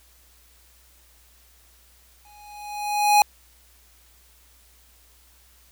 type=tone with exponential growth; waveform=square; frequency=830.6 Hz; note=G#5; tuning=in tune; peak=-12 dBFS; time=2.25-3.22 s; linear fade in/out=1 ms; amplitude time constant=210 ms; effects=added 60 Hz sine -57 dBFS peak until 5.71 s + white hiss -57 dBFS RMS until 5.71 s